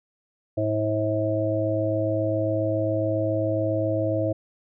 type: harmonic tone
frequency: 107.3 Hz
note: A2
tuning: 43 cents flat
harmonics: 1 / 3 / 5 / 6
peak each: -27 / -27 / -27 / -27 dBFS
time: 0.57-4.33 s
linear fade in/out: 10 ms
effects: none